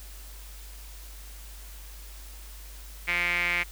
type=tone with band-pass filter; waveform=sawtooth; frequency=174.61 Hz; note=F3; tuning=in tune; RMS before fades=-27 dBFS; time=3.07-3.64 s; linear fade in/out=20 ms; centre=2200 Hz; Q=7.3; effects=added 50 Hz sine -42 dBFS peak until 3.71 s + white hiss -49 dBFS RMS until 3.71 s